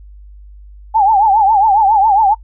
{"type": "tone with vibrato", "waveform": "sine", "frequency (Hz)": 833, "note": "G#5", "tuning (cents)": 5, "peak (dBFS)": -7, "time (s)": [0.94, 2.35], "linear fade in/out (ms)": 20, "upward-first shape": "triangle", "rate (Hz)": 7.3, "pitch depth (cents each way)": 170, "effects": ["noise-tail reverb RT60 0.1 s tail -25 dB re dry", "added 50 Hz sine -34 dBFS peak until 2.43 s"]}